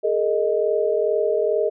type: chord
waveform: sine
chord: Ab suspended second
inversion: none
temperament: equal with one note detuned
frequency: 415.3 / 457.6 / 622.3 Hz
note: Ab4 / Bb4 / Eb5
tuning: 0 / -32 / 0 cents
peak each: -22 dBFS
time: 0.03-1.7 s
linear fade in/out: 20 ms
effects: none